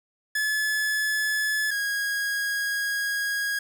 45% pulse tone pair in turn, 1718 / 1643.8 Hz, A6 / G#6, -42 / -18 cents, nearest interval minor second, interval 76 cents, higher first, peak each -23 / -25 dBFS, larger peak first, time 0.35-1.71 / 1.71-3.59 s, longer second, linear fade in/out 5 ms, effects none

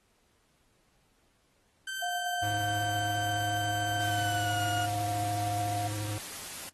30% pulse tone with pitch glide, 1550 to 1437.9 Hz, G6 to F#6, -20 to -50 cents, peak -32 dBFS, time 1.87-4.86 s, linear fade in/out 5 ms, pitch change -130 cents, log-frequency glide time 4.04-4.61 s
sine tone, 710 Hz, F5, 28 cents sharp, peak -31 dBFS, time 2.02-5.88 s, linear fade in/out 10 ms
square tone with vibrato, 104.8 Hz, G#2, 16 cents sharp, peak -35 dBFS, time 2.43-6.18 s, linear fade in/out 0 ms, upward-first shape sine, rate 14 Hz, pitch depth 25 cents each way
white noise, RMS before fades -41 dBFS, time 4-6.69 s, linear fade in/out 0 ms
effects pink hiss -70 dBFS RMS until 6.73 s + AAC 32 kbps

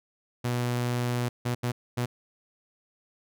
sawtooth tone bursts at uneven times, 121.9 Hz, B2, 22 cents flat, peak -22 dBFS, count 4, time 0.44-1.29 / 1.45-1.55 / 1.63-1.72 / 1.97-2.06 s, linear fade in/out 10 ms, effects none

